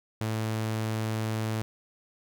sawtooth tone, 110 Hz, A2, in tune, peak -24 dBFS, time 0.21-1.62 s, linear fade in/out 0 ms, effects none

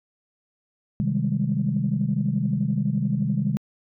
sine chord, Ab major seventh, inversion first, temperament equal, 130.81 / 155.56 / 196 / 207.7 Hz, C3 / Eb3 / G3 / Ab3, 0 / 0 / 0 / 0 cents, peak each -26 dBFS, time 1-3.57 s, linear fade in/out 0 ms, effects tanh soft clip ceiling -11 dBFS

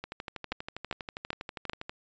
two click trains, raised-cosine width 0.3 ms, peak -15 / -21 dBFS, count 4 / 24, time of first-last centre 0.52-1.696 / 0.04-1.895 s, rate 2.55 / 12.4 Hz, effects resampled to 16000 Hz

